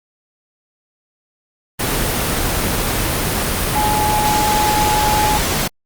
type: tone in noise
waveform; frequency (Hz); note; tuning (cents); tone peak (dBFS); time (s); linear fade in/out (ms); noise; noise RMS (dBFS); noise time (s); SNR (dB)
sine; 847; G#5; +34; -15; 3.75-5.38; 10; pink; -18; 1.79-5.68; 0
effects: Opus 24 kbps